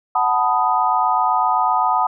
sine chord, B dominant seventh, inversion second, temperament equal, 740 / 880 / 987.8 / 1244.5 Hz, F#5 / A5 / B5 / D#6, 0 / 0 / 0 / 0 cents, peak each -20 dBFS, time 0.15-2.07 s, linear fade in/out 5 ms, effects none

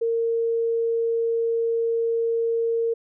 sine tone, 460 Hz, A#4, 23 cents flat, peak -20 dBFS, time 0.01-2.94 s, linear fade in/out 10 ms, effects none

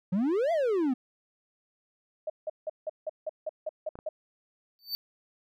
triangle exponential two-way sweep, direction up then down, 173.1 to 698.5 to 241.9 Hz, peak -22 dBFS, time 0.12-0.94 s, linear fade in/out 10 ms, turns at 0.52 s
sine tone bursts, 622.3 Hz, D#5, in tune, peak -29 dBFS, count 10, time 2.27-4.09 s, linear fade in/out 5 ms, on 29 ms, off 170 ms
clicks, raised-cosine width 1 ms, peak -29 dBFS, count 2, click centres 3.955 / 3.989 s
square tone with exponential growth, 4560 Hz, C#8, 48 cents sharp, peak -27 dBFS, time 4.79-4.95 s, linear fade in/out 0 ms, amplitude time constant 33 ms
effects none

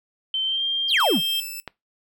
sine tone with pitch glide, 3097 to 3190 Hz, G7 to G7, -22 to +30 cents, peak -21 dBFS, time 0.34-1.4 s, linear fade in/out 2 ms, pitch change +52 cents, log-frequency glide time 0.44-0.63 s
triangle exponential sweep, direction down, 5340 to 138.59 Hz, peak -16 dBFS, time 0.88-1.21 s, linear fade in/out 50 ms
5% pulse tone with tremolo, 2637 Hz, E7, in tune, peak -20 dBFS, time 1-1.6 s, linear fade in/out 0 ms, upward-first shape sine, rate 3.3 Hz, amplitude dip 30%
click, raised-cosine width 0.3 ms, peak -16 dBFS, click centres 1.677 s
effects noise-tail reverb RT60 0.2 s tail -22 dB re dry

